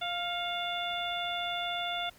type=harmonic tone with a mistuned harmonic; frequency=698.5 Hz; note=F5; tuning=in tune; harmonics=1 / 2 / 3 / 4 / 5; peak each=-35 / -39 / -41 / -41 / -36 dBFS; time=0.01-2.1 s; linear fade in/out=10 ms; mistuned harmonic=3; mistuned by=+50 cents; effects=pink hiss -58 dBFS RMS until 2.18 s